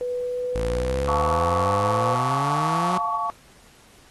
sine tone with pitch glide, 493.9 to 510.4 Hz, B4 to C5, 0 to -43 cents, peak -24 dBFS, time 0.01-2.15 s, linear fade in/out 0 ms, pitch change +57 cents, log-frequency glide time 0.25-1.53 s
sawtooth exponential sweep, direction up, 54.1 to 185 Hz, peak -21 dBFS, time 0.55-2.98 s, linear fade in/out 5 ms
sine chord, F augmented, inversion none, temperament equal with one note detuned, 698.5 / 880 / 1126.8 Hz, F5 / A5 / C#6, 0 / 0 / +28 cents, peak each -30 / -29 / -24 dBFS, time 1.08-3.3 s, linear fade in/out 0 ms
effects pink hiss -52 dBFS RMS until 4.1 s + AAC 32 kbps

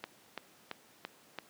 click train, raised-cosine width 0.3 ms, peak -22 dBFS, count 5, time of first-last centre 0.04-1.387 s, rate 2.97 Hz, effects pink hiss -61 dBFS RMS until 1.49 s + high-pass 200 Hz 12 dB/octave

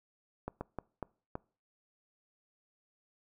slowing click train, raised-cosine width 1 ms, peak -23 dBFS, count 5, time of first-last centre 0.48-1.354 s, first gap 130 ms, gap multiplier 1.36, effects noise-tail reverb RT60 0.4 s tail -24 dB re dry

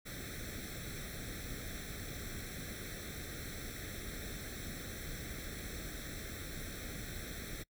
pink noise with comb filter, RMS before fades -44 dBFS, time 0.05-7.64 s, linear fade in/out 20 ms, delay 0.52 ms, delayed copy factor +0.9, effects noise-tail reverb RT60 0.1 s tail -25 dB re dry

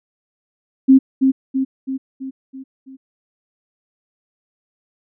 sine tone with echo, 265.7 Hz, C4, 27 cents sharp, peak -5 dBFS, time 0.88-0.99 s, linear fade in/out 20 ms, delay 330 ms, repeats 6, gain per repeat -5 dB, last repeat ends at 2.97 s, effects none

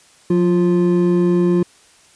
triangle tone pair together, 178.37 / 349.2 Hz, F3 / F4, +37 / 0 cents, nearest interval octave, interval 1163 cents, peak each -13 dBFS, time 0.3-1.63 s, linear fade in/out 5 ms, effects white hiss -50 dBFS RMS until 2.15 s + resampled to 22050 Hz

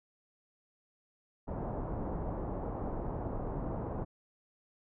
pink low-pass noise, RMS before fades -37 dBFS, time 1.47-4.05 s, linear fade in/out 20 ms, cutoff 940 Hz, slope 24 dB/octave, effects none

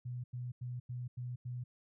sine tone bursts, 123.47 Hz, B2, in tune, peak -38 dBFS, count 6, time 0.05-1.64 s, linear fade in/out 10 ms, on 190 ms, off 90 ms, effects none

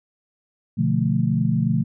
sine chord, B half-diminished seventh, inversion none, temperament equal, 123.47 / 146.83 / 174.61 / 220 Hz, B2 / D3 / F3 / A3, 0 / 0 / 0 / 0 cents, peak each -23 dBFS, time 0.77-1.84 s, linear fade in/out 20 ms, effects none

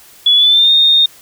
sine tone with pitch glide, 3408 to 3674 Hz, G#7 to A#7, +44 to -26 cents, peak -6 dBFS, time 0.26-1.06 s, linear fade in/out 5 ms, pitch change +130 cents, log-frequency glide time 0.36-0.71 s, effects white hiss -42 dBFS RMS until 1.21 s

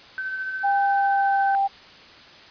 sine tone with tremolo, 1535 Hz, G6, 37 cents flat, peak -25 dBFS, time 0.18-1.55 s, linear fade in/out 0 ms, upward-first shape sine, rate 14 Hz, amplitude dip 35%
sine tone with pitch glide, 798 to 788.8 Hz, G5 to G5, +31 to +11 cents, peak -18 dBFS, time 0.63-1.68 s, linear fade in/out 20 ms, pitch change -20 cents, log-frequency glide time 0.77-1.52 s
effects white hiss -46 dBFS RMS until 2.5 s + resampled to 11025 Hz

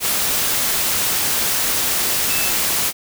sine tone in noise, 2637 Hz, E7, in tune, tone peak -25 dBFS, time 2.27-2.52 s, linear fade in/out 50 ms, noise white, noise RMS -19 dBFS, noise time 0-2.93 s, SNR -9 dB, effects none

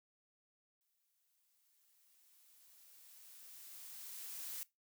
blue noise with exponential growth, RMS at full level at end -44 dBFS, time 0.81-4.63 s, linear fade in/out 0 ms, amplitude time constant 830 ms, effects noise-tail reverb RT60 0.2 s tail -20 dB re dry

